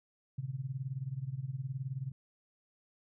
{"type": "tone with tremolo", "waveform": "sine", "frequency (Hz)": 132.4, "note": "C3", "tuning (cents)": 21, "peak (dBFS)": -32, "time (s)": [0.38, 2.12], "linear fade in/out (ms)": 5, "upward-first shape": "sine", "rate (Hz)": 19, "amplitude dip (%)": 85, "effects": []}